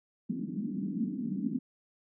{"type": "band-pass noise", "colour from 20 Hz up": "white", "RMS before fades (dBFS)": -34, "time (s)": [0.29, 1.59], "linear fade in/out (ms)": 10, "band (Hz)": [180, 270], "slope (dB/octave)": 48, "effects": []}